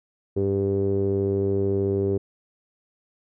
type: tone with low-pass filter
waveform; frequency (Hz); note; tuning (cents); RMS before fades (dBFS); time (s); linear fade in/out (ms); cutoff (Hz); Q
sawtooth; 98.5; G2; +9; -23; 0.36-2.18; 10; 410; 7.6
effects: none